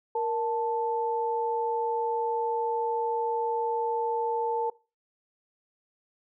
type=tone pair together; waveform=sine; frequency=466.9 / 880 Hz; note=A#4 / A5; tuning=+3 / 0 cents; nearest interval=major seventh; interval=1097 cents; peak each=-28 dBFS; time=0.15-4.7 s; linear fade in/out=5 ms; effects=noise-tail reverb RT60 0.3 s tail -21 dB re dry